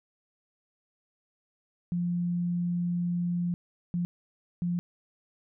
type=tone bursts at uneven times; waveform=sine; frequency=174.7 Hz; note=F3; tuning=1 cent sharp; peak=-26 dBFS; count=3; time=1.92-3.54 / 3.94-4.05 / 4.62-4.79 s; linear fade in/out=0 ms; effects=none